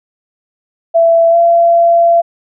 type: tone with pitch glide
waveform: sine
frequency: 667 to 680.2 Hz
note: E5 to F5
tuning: +20 to -46 cents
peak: -5 dBFS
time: 0.94-2.22 s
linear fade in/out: 20 ms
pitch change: +34 cents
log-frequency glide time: 1.3-1.36 s
effects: none